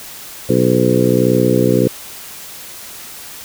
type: harmonic tone with a mistuned harmonic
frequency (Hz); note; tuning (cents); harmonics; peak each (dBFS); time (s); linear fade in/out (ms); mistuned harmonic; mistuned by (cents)
61.6; B1; -4; 2 / 3 / 4 / 5 / 6 / 7 / 8; -18 / -18 / -18 / -18 / -18 / -18 / -18; 0.49-1.88; 5; 8; +45
effects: white hiss -33 dBFS RMS until 3.44 s